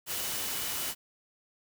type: tone in noise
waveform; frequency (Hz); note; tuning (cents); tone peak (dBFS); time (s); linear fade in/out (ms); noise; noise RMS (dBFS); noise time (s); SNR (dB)
sine; 2960; F#7; 0; -45; 0.06-0.95; 50; white; -34; 0.06-0.95; -14
effects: none